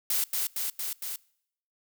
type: noise with echo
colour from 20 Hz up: blue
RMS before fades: -27 dBFS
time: 0.1-0.24 s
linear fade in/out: 2 ms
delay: 230 ms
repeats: 4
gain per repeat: -2 dB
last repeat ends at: 1.16 s
effects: noise-tail reverb RT60 0.7 s tail -24 dB re dry